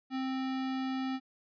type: tone with sample-and-hold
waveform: sine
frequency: 262.7 Hz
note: C4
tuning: 7 cents sharp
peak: -31 dBFS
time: 0.1-1.2 s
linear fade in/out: 50 ms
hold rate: 1050 Hz
effects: resampled to 11025 Hz